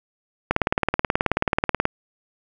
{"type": "click train", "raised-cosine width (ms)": 0.5, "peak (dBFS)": -3, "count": 26, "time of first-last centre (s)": [0.51, 1.854], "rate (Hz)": 18.6, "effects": []}